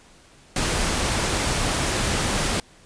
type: noise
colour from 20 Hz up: pink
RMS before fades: -23 dBFS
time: 0.56-2.6 s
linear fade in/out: 2 ms
effects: pink hiss -52 dBFS RMS until 2.85 s + resampled to 22050 Hz